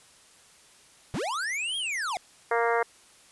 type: linear two-way sweep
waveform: square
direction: up then down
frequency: 99.5 to 3301 to 666 Hz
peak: -29 dBFS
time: 1.14-2.17 s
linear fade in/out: 0 ms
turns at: 1.77 s
type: harmonic tone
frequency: 233.1 Hz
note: A#3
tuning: in tune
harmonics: 2 / 3 / 4 / 5 / 6 / 7 / 8 / 9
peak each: -26 / -29 / -30 / -32 / -33 / -34 / -35 / -37 dBFS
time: 2.51-2.83 s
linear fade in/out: 5 ms
effects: white hiss -56 dBFS RMS until 3.31 s + resampled to 24000 Hz